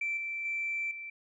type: tone with level steps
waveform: sine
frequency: 2337 Hz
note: D7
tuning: 9 cents flat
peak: -29 / -33 / -30 / -39 dBFS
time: 0.01-1.1 s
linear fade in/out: 5 ms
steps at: 0.17 / 0.45 / 0.91 s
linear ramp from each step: 2 ms
effects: tanh soft clip ceiling -25 dBFS